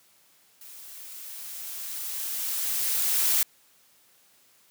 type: noise with level ramp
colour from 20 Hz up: blue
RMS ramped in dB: -46 to -22 dBFS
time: 0.61-3.43 s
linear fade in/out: 2 ms
effects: white hiss -61 dBFS RMS until 4.7 s + high-pass 100 Hz 12 dB/octave